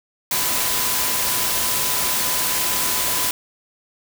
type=tone in noise; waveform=sine; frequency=1004 Hz; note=B5; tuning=28 cents sharp; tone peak=-32 dBFS; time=0.31-3.31 s; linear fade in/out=2 ms; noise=white; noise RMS=-21 dBFS; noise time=0.31-3.31 s; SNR=-14 dB; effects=none